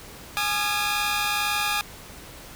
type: tone cluster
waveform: 15% pulse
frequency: 832 / 1217 / 1356 Hz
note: G#5 / D#6 / E6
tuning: +3 / -39 / +49 cents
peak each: -20 / -20 / -27 dBFS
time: 0.37-1.81 s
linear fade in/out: 0 ms
effects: pink hiss -43 dBFS RMS until 2.55 s